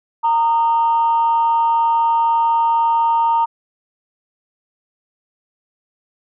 sine tone pair together, 922 / 1230.7 Hz, A#5 / D#6, -19 / -19 cents, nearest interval perfect fourth, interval 500 cents, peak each -12 / -23 dBFS, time 0.23-3.46 s, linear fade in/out 20 ms, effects tanh soft clip ceiling -7 dBFS

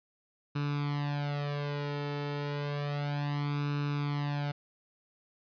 sawtooth tone with flanger, 144.8 Hz, D3, 24 cents flat, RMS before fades -33 dBFS, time 0.55-4.52 s, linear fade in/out 10 ms, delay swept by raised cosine 0.76 to 2.26 ms, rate 0.31 Hz, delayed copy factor +0.8, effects resampled to 11025 Hz

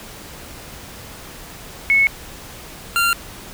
sine / 25% pulse tone pair in turn, 2200 / 1385.9 Hz, C#7 / F6, -14 / -14 cents, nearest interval minor sixth, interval 800 cents, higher first, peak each -11 dBFS, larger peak neither, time 1.9-2.07 / 2.96-3.13 s, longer neither, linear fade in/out 0 ms, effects pink hiss -37 dBFS RMS until 3.53 s

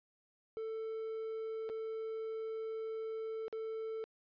triangle tone with dropouts, 443.6 Hz, A4, 14 cents sharp, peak -36 dBFS, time 0.57-4.04 s, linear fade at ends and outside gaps 0 ms, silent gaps 1.691-1.698 / 3.481-3.527 s, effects resampled to 11025 Hz

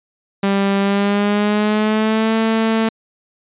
sawtooth tone with pitch glide, 197.6 to 223.1 Hz, G3 to A3, +14 to +24 cents, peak -10 dBFS, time 0.43-2.89 s, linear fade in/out 5 ms, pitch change +210 cents, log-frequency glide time 0.8-2.35 s, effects resampled to 8000 Hz

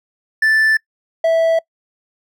triangle tone pair in turn, 1760 / 656 Hz, A6 / E5, 0 / -9 cents, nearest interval octave + perfect fourth, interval 1709 cents, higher first, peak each -9 dBFS, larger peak neither, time 0.42-0.77 / 1.24-1.59 s, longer neither, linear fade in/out 5 ms, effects noise-tail reverb RT60 0.1 s tail -24 dB re dry

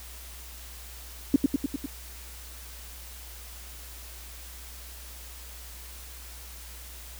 sine tone with echo, 277.2 Hz, C#4, in tune, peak -14 dBFS, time 1.34-1.36 s, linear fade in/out 2 ms, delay 100 ms, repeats 5, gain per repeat -3 dB, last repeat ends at 1.86 s, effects added 60 Hz sine -44 dBFS peak until 7.19 s + white hiss -46 dBFS RMS until 7.19 s

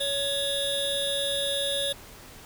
square tone cluster, 559 / 3420 / 3703 Hz, C#5 / A7 / A#7, +14 / -50 / -12 cents, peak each -31 / -32 / -30 dBFS, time 0-1.93 s, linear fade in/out 10 ms, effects pink hiss -47 dBFS RMS until 2.45 s

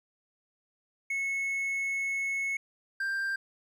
triangle tone pair in turn, 2193 / 1582.7 Hz, C#7 / G6, -19 / +16 cents, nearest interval tritone, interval 565 cents, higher first, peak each -27 dBFS, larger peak neither, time 1.1-2.57 / 3-3.36 s, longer first, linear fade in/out 5 ms, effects none

